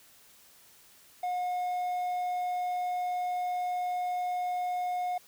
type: tone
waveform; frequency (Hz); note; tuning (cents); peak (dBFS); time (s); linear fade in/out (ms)
triangle; 721; F#5; -45; -27; 1.23-5.18; 5
effects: white hiss -58 dBFS RMS until 5.27 s